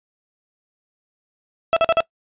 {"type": "tone bursts", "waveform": "35% pulse", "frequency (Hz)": 659.3, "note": "E5", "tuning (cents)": 0, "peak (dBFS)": -11, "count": 4, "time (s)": [1.73, 2.005], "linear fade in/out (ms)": 0, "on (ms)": 35, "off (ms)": 45, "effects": ["noise-tail reverb RT60 0.1 s tail -22 dB re dry", "resampled to 8000 Hz"]}